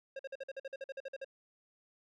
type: tone bursts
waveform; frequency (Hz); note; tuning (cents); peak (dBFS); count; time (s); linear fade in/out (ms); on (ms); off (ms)
square; 540; C#5; -45; -40; 14; 0.16-1.246; 5; 33; 48
effects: low-pass 3000 Hz 12 dB/octave